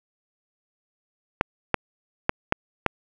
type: clicks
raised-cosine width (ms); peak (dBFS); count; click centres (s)
0.5; -3; 5; 1.411 / 1.743 / 2.294 / 2.524 / 2.863
effects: none